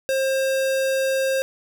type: tone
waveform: square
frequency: 533 Hz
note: C5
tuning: 32 cents sharp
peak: -20 dBFS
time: 0.09-1.42 s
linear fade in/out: 0 ms
effects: none